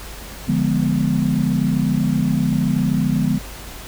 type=chord; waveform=sine; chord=D diminished seventh; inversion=none; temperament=equal; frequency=146.83 / 174.61 / 207.7 / 246.9 Hz; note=D3 / F3 / Ab3 / Cb4; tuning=0 / 0 / 0 / 0 cents; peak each=-21 dBFS; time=0.47-3.39 s; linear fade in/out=20 ms; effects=added 50 Hz sine -36 dBFS peak until 3.87 s + pink hiss -36 dBFS RMS until 3.87 s